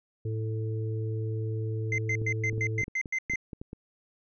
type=harmonic tone; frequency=110 Hz; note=A2; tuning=in tune; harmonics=1 / 3 / 4; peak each=-29 / -42 / -38 dBFS; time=0.25-2.82 s; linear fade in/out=5 ms
type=tone bursts; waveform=triangle; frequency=2075 Hz; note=C7; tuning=15 cents flat; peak=-25 dBFS; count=9; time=1.92-3.358 s; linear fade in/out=2 ms; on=62 ms; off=110 ms
type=clicks; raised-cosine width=3 ms; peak=-26 dBFS; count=11; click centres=2.217 / 2.529 / 2.58 / 2.834 / 2.881 / 3.058 / 3.299 / 3.336 / 3.532 / 3.615 / 3.731 s
effects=resampled to 16000 Hz